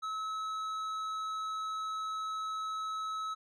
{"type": "tone with tanh clipping", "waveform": "triangle", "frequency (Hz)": 1293, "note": "E6", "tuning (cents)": -34, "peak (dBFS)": -36, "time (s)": [0.02, 3.35], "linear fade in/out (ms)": 20, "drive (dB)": 13, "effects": []}